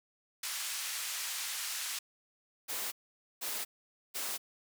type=band-pass noise; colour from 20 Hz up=white; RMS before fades=-38 dBFS; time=0.43-1.99 s; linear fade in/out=5 ms; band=1300 to 10000 Hz; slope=12 dB/octave
type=noise bursts; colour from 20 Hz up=white; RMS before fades=-37 dBFS; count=3; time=2.68-4.38 s; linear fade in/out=20 ms; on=240 ms; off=490 ms
effects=high-pass 300 Hz 12 dB/octave